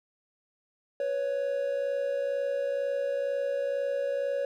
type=tone pair together; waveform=triangle; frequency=494.9 / 557 Hz; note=B4 / C#5; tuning=+4 / +8 cents; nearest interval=major second; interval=204 cents; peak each=-32 / -26 dBFS; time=1-4.45 s; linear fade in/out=2 ms; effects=none